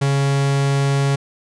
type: tone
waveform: 45% pulse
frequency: 138.9 Hz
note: C#3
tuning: 4 cents sharp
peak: -15 dBFS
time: 0.01-1.16 s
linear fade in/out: 10 ms
effects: resampled to 22050 Hz